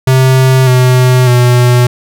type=tone with pitch steps; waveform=square; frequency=130.81 / 126.87 / 123.04 Hz; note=C3 / B2 / B2; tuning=0 / +47 / -6 cents; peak=-5 dBFS; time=0.07-1.87 s; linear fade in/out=5 ms; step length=600 ms; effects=none